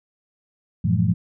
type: tone cluster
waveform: sine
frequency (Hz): 94.7 / 113.9 / 168 / 179.4 / 211.2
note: F#2 / A#2 / E3 / F3 / G#3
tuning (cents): +41 / -40 / +33 / +47 / +29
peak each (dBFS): -24 / -21 / -22 / -23 / -28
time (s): 0.84-1.14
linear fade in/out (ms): 10
effects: none